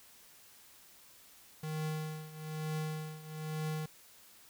square tone with tremolo, 155.56 Hz, D#3, in tune, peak -34 dBFS, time 1.63-3.86 s, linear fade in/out 5 ms, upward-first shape triangle, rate 1.1 Hz, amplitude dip 85%, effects white hiss -59 dBFS RMS until 4.49 s

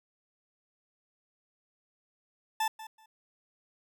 40% pulse tone with echo, 880 Hz, A5, in tune, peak -26 dBFS, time 2.6-2.68 s, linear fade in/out 5 ms, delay 190 ms, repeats 2, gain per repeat -15 dB, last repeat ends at 3.06 s, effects none

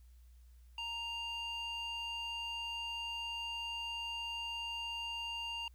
square tone with band-pass filter, 932.3 Hz, A#5, in tune, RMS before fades -41 dBFS, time 0.78-5.68 s, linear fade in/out 2 ms, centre 2500 Hz, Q 3, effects added 60 Hz sine -56 dBFS peak until 5.74 s + white hiss -75 dBFS RMS until 5.74 s

